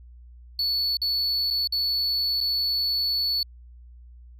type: tone with dropouts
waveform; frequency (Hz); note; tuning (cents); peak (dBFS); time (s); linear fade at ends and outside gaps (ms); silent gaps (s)
triangle; 4435; C#8; 0; -21; 0.59-3.43; 2; 0.97-1.017 / 1.503-1.508 / 1.674-1.723 / 2.405-2.41
effects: added 60 Hz sine -44 dBFS peak until 4.39 s